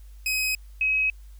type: tone pair in turn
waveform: sawtooth / sine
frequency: 2531 / 2549 Hz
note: D#7 / D#7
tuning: +29 / +41 cents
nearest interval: unison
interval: 12 cents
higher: second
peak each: -20 dBFS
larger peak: neither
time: 0.26-0.55 / 0.81-1.1 s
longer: neither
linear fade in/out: 2 ms
effects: added 50 Hz sine -42 dBFS peak until 1.39 s + white hiss -62 dBFS RMS until 1.39 s